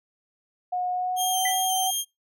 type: tone with pitch glide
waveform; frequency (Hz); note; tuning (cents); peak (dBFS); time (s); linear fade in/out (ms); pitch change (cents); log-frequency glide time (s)
sine; 725 to 750.6; F#5 to F#5; -35 to +25; -24; 0.72-1.91; 10; +60; 0.91-1.48
type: tone with vibrato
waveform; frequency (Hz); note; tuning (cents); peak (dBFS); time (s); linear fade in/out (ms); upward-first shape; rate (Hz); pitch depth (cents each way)
15% pulse; 3180; G7; +24; -18; 1.16-2.05; 50; square; 2.8; 18
type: tone with exponential decay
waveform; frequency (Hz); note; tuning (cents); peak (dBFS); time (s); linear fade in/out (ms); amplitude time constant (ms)
sine; 1984; B6; +7; -23; 1.45-1.66; 5; 44
effects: noise-tail reverb RT60 0.2 s tail -26 dB re dry